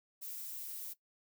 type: noise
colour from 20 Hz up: violet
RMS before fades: -44 dBFS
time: 0.21-0.94 s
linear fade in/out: 20 ms
effects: noise-tail reverb RT60 0.1 s tail -17 dB re dry